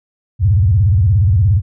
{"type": "tone with vibrato", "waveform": "sine", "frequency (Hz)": 95.2, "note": "F#2", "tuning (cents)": 50, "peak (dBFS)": -8, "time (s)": [0.39, 1.62], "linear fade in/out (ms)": 50, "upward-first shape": "square", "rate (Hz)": 17, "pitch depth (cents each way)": 240, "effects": []}